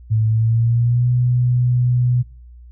sine tone with pitch glide, 110 to 123.47 Hz, A2 to B2, 0 to 0 cents, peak -13 dBFS, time 0.1-2.23 s, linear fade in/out 20 ms, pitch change +200 cents, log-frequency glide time 0.27-1.09 s, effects noise-tail reverb RT60 0.4 s tail -23 dB re dry + added 60 Hz sine -38 dBFS peak until 2.71 s

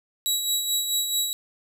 20% pulse tone with tremolo, 3880 Hz, B7, 31 cents flat, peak -15 dBFS, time 0.26-1.33 s, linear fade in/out 0 ms, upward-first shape sine, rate 4.6 Hz, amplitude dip 50%, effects none

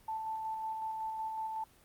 sine tone with tremolo, 881 Hz, A5, 2 cents sharp, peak -34 dBFS, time 0.08-1.64 s, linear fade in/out 5 ms, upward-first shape square, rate 5.4 Hz, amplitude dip 25%, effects pink hiss -63 dBFS RMS until 1.84 s + Opus 32 kbps

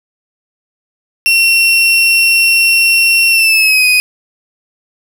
35% pulse tone with pitch glide, 2724 to 2498 Hz, F7 to D#7, -44 to +6 cents, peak -5 dBFS, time 1.26-4 s, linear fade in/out 0 ms, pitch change -150 cents, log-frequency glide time 3.3-3.86 s, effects none

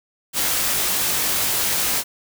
white noise with comb filter, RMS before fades -21 dBFS, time 0.33-2.04 s, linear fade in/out 50 ms, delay 20 ms, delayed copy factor +0.5, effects none

